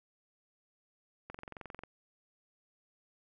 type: click train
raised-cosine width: 0.5 ms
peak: -29 dBFS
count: 13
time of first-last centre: 1.3-1.836 s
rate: 22.4 Hz
effects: none